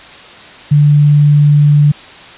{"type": "tone", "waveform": "sine", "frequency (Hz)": 146.83, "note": "D3", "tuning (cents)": 0, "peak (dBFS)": -4, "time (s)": [0.71, 1.92], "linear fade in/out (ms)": 10, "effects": ["white hiss -34 dBFS RMS until 2.37 s", "resampled to 8000 Hz"]}